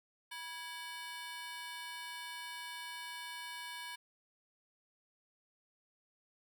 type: ring-modulated tone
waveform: 20% pulse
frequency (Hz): 1314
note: E6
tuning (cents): -6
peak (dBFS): -35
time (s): 0.31-3.96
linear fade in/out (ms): 10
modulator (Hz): 343
effects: none